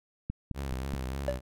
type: click train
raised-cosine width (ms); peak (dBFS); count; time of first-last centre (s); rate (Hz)
5; -20; 4; 0.3-0.938; 4.7
type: tone with vibrato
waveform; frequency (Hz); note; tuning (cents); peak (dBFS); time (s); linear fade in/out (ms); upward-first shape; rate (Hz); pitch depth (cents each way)
sawtooth; 66.5; C2; +29; -29; 0.54-1.41; 50; sine; 3.4; 78
type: tone with exponential decay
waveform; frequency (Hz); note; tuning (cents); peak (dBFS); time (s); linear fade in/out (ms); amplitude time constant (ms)
triangle; 577; D5; -31; -21; 1.28-1.41; 1; 27
effects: none